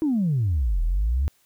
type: exponential two-way sweep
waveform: sine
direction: down then up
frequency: 327.5 to 39.06 to 74.9 Hz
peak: -18 dBFS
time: 0.02-1.28 s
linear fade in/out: 0 ms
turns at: 0.82 s
effects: tanh soft clip ceiling -16 dBFS + white hiss -63 dBFS RMS until 1.45 s